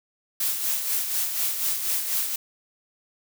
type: noise with tremolo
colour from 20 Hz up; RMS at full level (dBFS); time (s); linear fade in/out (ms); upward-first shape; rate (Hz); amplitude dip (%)
blue; -24; 0.4-2.36; 5; sine; 4.1; 50
effects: none